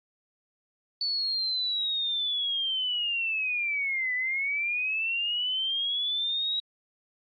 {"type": "linear two-way sweep", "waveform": "sine", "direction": "down then up", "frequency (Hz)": [4483, 1980, 3855], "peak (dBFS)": -26, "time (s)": [1.01, 6.6], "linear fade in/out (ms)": 2, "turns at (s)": 4.14, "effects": ["AAC 32 kbps"]}